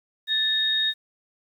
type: tone pair together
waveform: sine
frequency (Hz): 1760 / 3729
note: A6 / A#7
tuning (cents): 0 / 0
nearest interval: octave + minor second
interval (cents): 1300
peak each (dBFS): -28 / -21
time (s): 0.27-0.94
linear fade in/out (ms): 50
effects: 9-bit